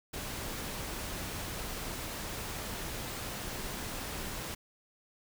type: noise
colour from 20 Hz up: pink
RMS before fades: -39 dBFS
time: 0.13-4.55 s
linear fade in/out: 10 ms
effects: none